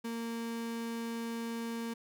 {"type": "tone", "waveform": "35% pulse", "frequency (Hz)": 230.7, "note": "A#3", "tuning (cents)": -18, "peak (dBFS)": -34, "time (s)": [0.04, 1.94], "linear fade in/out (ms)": 10, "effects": []}